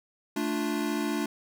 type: chord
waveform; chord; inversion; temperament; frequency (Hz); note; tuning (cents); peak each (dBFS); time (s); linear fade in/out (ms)
square; D minor; second; equal; 220 / 293.7 / 349.2; A3 / D4 / F4; 0 / 0 / 0; -33 / -31 / -34; 0.36-1.26; 5
effects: none